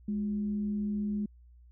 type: tone with frequency modulation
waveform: sine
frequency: 207.7 Hz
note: G#3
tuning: in tune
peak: -29 dBFS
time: 0.08-1.26 s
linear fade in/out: 5 ms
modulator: 154 Hz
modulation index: 0.21
effects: added 60 Hz sine -53 dBFS peak until 1.71 s